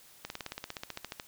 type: slowing click train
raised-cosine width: 0.2 ms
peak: -20 dBFS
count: 16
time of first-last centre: 0.25-1.199 s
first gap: 51 ms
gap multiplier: 1.03
effects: white hiss -57 dBFS RMS until 1.27 s